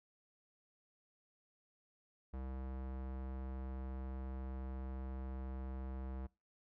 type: tone with low-pass filter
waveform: square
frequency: 65.3 Hz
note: C2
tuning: 3 cents flat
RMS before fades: -44 dBFS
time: 2.33-6.27 s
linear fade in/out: 10 ms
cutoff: 1200 Hz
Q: 0.75
effects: noise-tail reverb RT60 0.3 s tail -25 dB re dry